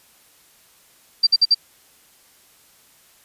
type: tone bursts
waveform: sine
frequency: 4699 Hz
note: D8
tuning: in tune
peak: -10 dBFS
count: 4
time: 1.23-1.546 s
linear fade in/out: 10 ms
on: 40 ms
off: 52 ms
effects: white hiss -54 dBFS RMS until 3.24 s + resampled to 32000 Hz